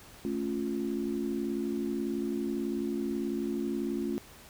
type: chord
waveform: sine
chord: A augmented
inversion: none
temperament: equal with one note detuned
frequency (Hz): 218.9 / 277.2 / 349.2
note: A3 / C#4 / E#4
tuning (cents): -9 / 0 / 0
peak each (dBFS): -34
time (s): 0.25-4.18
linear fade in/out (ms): 0
effects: pink hiss -52 dBFS RMS until 4.49 s